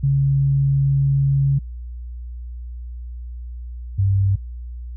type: tone pair in turn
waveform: sine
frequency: 138.1 / 97.65 Hz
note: C#3 / G2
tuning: -6 / -6 cents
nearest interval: tritone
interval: 600 cents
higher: first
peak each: -14 dBFS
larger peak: neither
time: 0.03-1.59 / 3.98-4.36 s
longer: first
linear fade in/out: 10 ms
effects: added 60 Hz sine -29 dBFS peak until 4.96 s